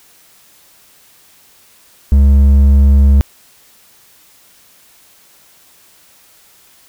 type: tone with hard clipping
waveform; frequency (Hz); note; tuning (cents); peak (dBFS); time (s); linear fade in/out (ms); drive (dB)
sine; 69.6; C#2; +8; -6; 2.12-3.21; 0; 5
effects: white hiss -47 dBFS RMS until 6.88 s